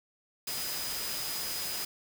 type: tone in noise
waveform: sine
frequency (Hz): 4978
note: D#8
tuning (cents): 0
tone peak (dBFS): -39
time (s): 0.47-1.85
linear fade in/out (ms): 5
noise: white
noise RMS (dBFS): -36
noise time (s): 0.47-1.85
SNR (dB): -6
effects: none